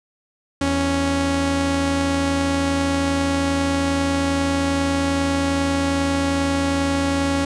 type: tone pair together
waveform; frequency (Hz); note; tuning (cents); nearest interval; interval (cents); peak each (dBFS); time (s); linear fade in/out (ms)
sawtooth; 82.41 / 277.2; E2 / C#4; 0 / 0; octave + major sixth; 2100; -21 / -15; 0.61-7.45; 5
effects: resampled to 22050 Hz + 9-bit